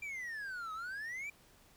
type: exponential two-way sweep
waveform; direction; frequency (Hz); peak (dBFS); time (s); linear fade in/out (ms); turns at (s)
triangle; down then up; 2383 to 1258 to 2383; -38; 0.02-1.3; 5; 0.73
effects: pink hiss -64 dBFS RMS until 1.76 s